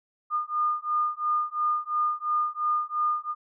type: beating tone pair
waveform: sine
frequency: 1215 / 1217.9 Hz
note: D#6 / D#6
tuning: -42 / -37 cents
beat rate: 2.9 Hz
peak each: -27 dBFS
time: 0.3-3.35 s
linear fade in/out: 50 ms
effects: none